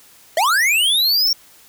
square linear sweep, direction up, 596 to 5588 Hz, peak -14 dBFS, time 0.37-1.33 s, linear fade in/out 2 ms, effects white hiss -48 dBFS RMS until 1.68 s

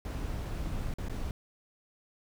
brown noise with dropouts, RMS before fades -35 dBFS, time 0.05-1.31 s, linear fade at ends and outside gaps 1 ms, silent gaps 0.939-0.984 / 1.085-1.096 s, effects none

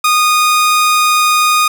sawtooth tone, 1233 Hz, D#6, 16 cents flat, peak -5 dBFS, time 0.04-1.68 s, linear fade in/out 5 ms, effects none

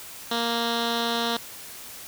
10% pulse tone with low-pass filter, 233.1 Hz, A#3, in tune, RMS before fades -26 dBFS, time 0.31-1.37 s, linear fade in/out 5 ms, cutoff 4200 Hz, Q 4.1, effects white hiss -41 dBFS RMS until 2.07 s

